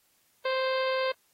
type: harmonic tone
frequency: 523.3 Hz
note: C5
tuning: in tune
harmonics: 1 / 2 / 3 / 4 / 5 / 6 / 7 / 8 / 9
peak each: -27 / -33 / -37 / -39 / -41 / -43 / -44 / -45 / -46 dBFS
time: 0.45-1.12 s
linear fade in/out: 5 ms
effects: white hiss -68 dBFS RMS until 1.33 s + AAC 48 kbps